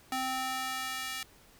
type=tone with high-pass filter sweep; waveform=square; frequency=260 Hz; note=C4; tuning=11 cents flat; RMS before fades=-35 dBFS; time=0.12-1.23 s; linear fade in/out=2 ms; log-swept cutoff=550 to 2100 Hz; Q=0.93; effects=pink hiss -59 dBFS RMS until 1.59 s